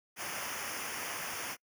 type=noise with comb filter; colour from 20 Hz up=pink; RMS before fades=-39 dBFS; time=0.16-1.57 s; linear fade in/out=50 ms; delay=0.25 ms; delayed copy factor=-0.8; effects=noise-tail reverb RT60 0.1 s tail -26 dB re dry + high-pass 100 Hz 12 dB/octave